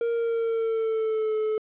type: tone with pitch glide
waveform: triangle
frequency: 466.2 to 432.5 Hz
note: A#4 to A4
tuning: 0 to -30 cents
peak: -21 dBFS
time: 0.01-1.58 s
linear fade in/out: 2 ms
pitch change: -130 cents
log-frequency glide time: 0.12-1.35 s
effects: resampled to 8000 Hz + 10-bit